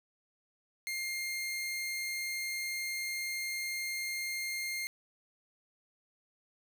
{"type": "tone", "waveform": "sawtooth", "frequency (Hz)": 2117, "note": "C7", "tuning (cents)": 20, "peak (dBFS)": -31, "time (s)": [0.87, 4.87], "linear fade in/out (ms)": 0, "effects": []}